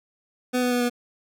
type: tone with pitch steps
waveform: 25% pulse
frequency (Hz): 250 / 247.6 / 245.1 / 242.7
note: B3 / B3 / B3 / B3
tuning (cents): +21 / +5 / -13 / -30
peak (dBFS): -17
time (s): 0.53-0.898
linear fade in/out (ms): 20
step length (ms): 92
effects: none